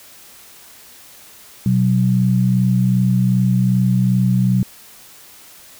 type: tone pair together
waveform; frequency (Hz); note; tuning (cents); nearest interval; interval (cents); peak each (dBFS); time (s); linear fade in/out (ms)
sine; 125.2 / 187.79; B2 / F#3; +24 / +26; perfect fifth; 702; -15; 1.66-4.63; 2
effects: white hiss -43 dBFS RMS until 5.79 s